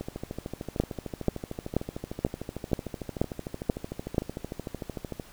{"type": "two click trains", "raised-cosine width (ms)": 2, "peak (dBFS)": [-9, -20], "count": [8, 70], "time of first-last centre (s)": [[0.8, 4.182], [0.01, 5.198]], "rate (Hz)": [2.07, 13.3], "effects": ["pink hiss -52 dBFS RMS until 5.32 s"]}